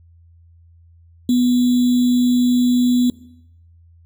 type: tone with sample-and-hold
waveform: sine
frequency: 246.5 Hz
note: B3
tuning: 3 cents flat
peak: -12 dBFS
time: 1.29-3.1 s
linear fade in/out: 2 ms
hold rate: 3675 Hz
effects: noise-tail reverb RT60 0.8 s tail -20 dB re dry + added 84 Hz sine -46 dBFS peak until 4.05 s